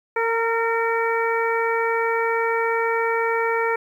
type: harmonic tone with a mistuned harmonic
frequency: 457.1 Hz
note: A#4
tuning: 34 cents flat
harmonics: 1 / 2 / 3 / 4 / 5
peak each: -22 / -25 / -27 / -28 / -29 dBFS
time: 0.16-3.76 s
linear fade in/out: 5 ms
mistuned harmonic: 2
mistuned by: +15 cents
effects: 9-bit